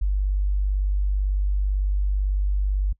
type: tone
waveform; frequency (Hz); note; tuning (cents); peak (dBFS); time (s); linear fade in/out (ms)
sine; 49; G1; 0; -19; 0.01-2.93; 10
effects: noise-tail reverb RT60 0.1 s tail -24 dB re dry